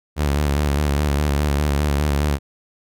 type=tone with vibrato; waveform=sawtooth; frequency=72.6 Hz; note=D2; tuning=19 cents flat; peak=-13 dBFS; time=0.16-2.39 s; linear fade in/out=50 ms; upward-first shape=square; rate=4.9 Hz; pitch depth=49 cents each way; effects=none